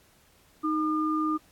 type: tone pair together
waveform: sine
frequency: 311.1 / 1209 Hz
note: D#4 / D6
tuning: 0 / +50 cents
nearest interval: 2 octaves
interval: 2350 cents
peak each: -26 / -28 dBFS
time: 0.63-1.38 s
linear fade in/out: 20 ms
effects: pink hiss -61 dBFS RMS until 1.51 s + AAC 64 kbps